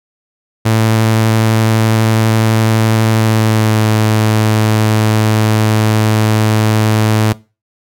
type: tone with pitch glide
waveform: sawtooth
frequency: 111 to 108.72 Hz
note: A2 to A2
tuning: +16 to -20 cents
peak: -5 dBFS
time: 0.65-7.33 s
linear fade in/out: 10 ms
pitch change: -36 cents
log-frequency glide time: 3.12-3.85 s
effects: noise-tail reverb RT60 0.3 s tail -20 dB re dry